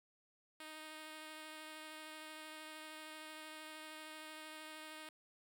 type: tone with vibrato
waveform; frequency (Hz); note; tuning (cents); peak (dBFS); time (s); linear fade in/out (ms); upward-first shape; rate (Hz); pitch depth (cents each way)
5% pulse; 311.1; D#4; 0; -38; 0.6-5.09; 2; triangle; 13; 13
effects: none